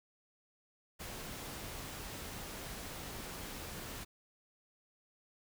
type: noise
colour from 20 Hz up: pink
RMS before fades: -45 dBFS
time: 0.99-4.05 s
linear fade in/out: 20 ms
effects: none